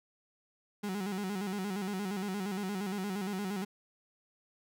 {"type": "tone with vibrato", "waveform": "35% pulse", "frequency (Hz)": 196, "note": "G3", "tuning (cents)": 0, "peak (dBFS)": -32, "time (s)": [0.83, 3.65], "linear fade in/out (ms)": 10, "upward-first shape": "square", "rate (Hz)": 8.6, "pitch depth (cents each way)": 86, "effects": []}